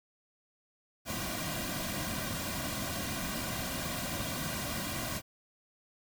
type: noise with comb filter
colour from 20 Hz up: pink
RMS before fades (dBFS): -36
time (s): 1.05-5.22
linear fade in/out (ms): 50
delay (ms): 2.3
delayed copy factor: -0.75
effects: none